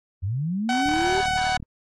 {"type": "linear sweep", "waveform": "sine", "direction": "up", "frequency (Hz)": [84.7, 399.1], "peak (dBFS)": -23, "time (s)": [0.22, 1.22], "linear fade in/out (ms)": 20}
{"type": "tone with pitch glide", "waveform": "sawtooth", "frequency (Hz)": [754, 747.5], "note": ["F#5", "F#5"], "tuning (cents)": [32, 17], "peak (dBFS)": -18, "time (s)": [0.69, 1.57], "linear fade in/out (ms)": 2, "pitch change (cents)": -15, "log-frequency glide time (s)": [1.11, 1.19]}
{"type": "click train", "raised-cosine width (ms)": 5, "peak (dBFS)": -25, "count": 30, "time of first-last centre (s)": [0.86, 1.627], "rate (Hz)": 37.8}
{"effects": ["low-pass 6000 Hz 12 dB/octave", "AAC 32 kbps"]}